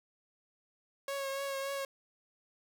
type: tone with vibrato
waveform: sawtooth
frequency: 549 Hz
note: C#5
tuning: 17 cents flat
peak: -31 dBFS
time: 1.08-1.85 s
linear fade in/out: 2 ms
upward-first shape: triangle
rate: 3.5 Hz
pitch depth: 28 cents each way
effects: none